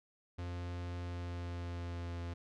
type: tone with pitch glide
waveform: 45% pulse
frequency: 87.8 to 85.99 Hz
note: F2 to F2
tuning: +10 to -26 cents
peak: -39 dBFS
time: 0.38-2.34 s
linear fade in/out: 10 ms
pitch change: -36 cents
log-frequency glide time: 0.99-2.21 s
effects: low-pass 5000 Hz 12 dB/octave